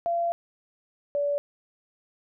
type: tone pair in turn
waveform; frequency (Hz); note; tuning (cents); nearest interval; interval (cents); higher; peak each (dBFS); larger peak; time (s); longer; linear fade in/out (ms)
sine; 684 / 575.2; F5 / D5; -36 / -36; minor third; 300; first; -23; neither; 0.06-0.32 / 1.15-1.38; first; 0
effects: none